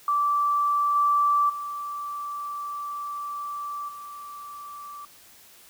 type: tone with level steps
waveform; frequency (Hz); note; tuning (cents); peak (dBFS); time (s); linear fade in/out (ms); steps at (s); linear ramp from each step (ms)
sine; 1164; D6; -16; -20 / -18 / -30 / -37; 0.08-5.05; 2; 0.95 / 1.49 / 3.88; 10
effects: white hiss -52 dBFS RMS until 5.69 s